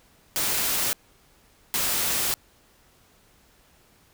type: noise bursts at uneven times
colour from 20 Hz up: white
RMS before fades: -25 dBFS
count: 2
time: 0.36-0.93 / 1.74-2.34 s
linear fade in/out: 0 ms
effects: pink hiss -59 dBFS RMS until 4.13 s